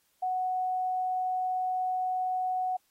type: tone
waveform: sine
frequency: 740 Hz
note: F#5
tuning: in tune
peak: -27 dBFS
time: 0.22-2.77 s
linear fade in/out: 10 ms
effects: white hiss -71 dBFS RMS until 2.9 s + AAC 48 kbps